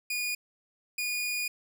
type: tone pair in turn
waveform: sawtooth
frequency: 2448 / 2448 Hz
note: D#7 / D#7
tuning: -29 / -29 cents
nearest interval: unison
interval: 0 cents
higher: neither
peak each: -26 dBFS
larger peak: neither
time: 0.1-0.35 / 0.98-1.48 s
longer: second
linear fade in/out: 5 ms
effects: 11-bit